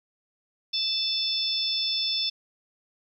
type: harmonic tone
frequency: 880 Hz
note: A5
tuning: in tune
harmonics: 3 / 4 / 5 / 6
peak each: -38 / -28 / -36 / -27 dBFS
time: 0.73-2.3 s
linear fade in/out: 10 ms
effects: 10-bit